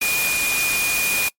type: tone in noise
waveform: sine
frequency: 2445 Hz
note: D#7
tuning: 31 cents flat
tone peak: -19 dBFS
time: 0.01-1.29 s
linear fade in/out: 10 ms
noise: white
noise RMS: -23 dBFS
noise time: 0.01-1.29 s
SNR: +1 dB
effects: noise-tail reverb RT60 0.1 s tail -23 dB re dry + MP3 64 kbps